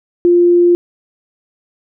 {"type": "tone", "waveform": "sine", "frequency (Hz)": 349.2, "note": "F4", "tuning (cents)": 0, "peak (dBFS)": -6, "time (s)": [0.25, 0.75], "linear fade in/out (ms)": 0, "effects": []}